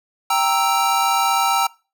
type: chord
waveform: square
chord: E diminished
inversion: first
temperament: equal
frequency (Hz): 784 / 932.3 / 1318.5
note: G5 / Bb5 / E6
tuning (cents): 0 / 0 / 0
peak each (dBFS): -21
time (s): 0.3-1.67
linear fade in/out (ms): 5
effects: noise-tail reverb RT60 0.3 s tail -22 dB re dry